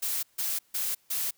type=noise bursts; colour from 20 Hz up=blue; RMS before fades=-30 dBFS; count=4; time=0.02-1.31 s; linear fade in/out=10 ms; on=210 ms; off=150 ms; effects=white hiss -66 dBFS RMS until 1.37 s